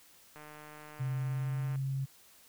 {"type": "click train", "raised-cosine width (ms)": 0.5, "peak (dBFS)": -35, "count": 212, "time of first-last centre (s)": [0.36, 1.757], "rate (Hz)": 151}
{"type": "tone with pitch glide", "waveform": "sine", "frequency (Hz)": [130.81, 134.95], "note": ["C3", "C#3"], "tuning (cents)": [0, -46], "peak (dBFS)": -31, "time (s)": [0.99, 2.06], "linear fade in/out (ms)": 20, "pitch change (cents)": 54, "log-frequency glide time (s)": [1.21, 1.78]}
{"effects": ["white hiss -60 dBFS RMS until 2.48 s"]}